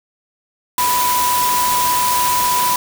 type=tone in noise; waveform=sine; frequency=987.8 Hz; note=B5; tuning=in tune; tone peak=-15 dBFS; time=0.78-2.76 s; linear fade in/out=2 ms; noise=white; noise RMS=-20 dBFS; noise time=0.78-2.76 s; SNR=+2 dB; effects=none